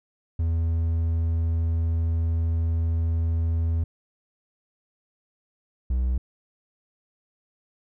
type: tone pair in turn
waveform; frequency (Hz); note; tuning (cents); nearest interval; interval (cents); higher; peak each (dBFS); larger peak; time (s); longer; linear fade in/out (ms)
triangle; 82.41 / 62.8; E2 / B1; 0 / +30; perfect fourth; 470; first; -19; neither; 0.39-3.84 / 5.9-6.18; first; 5
effects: none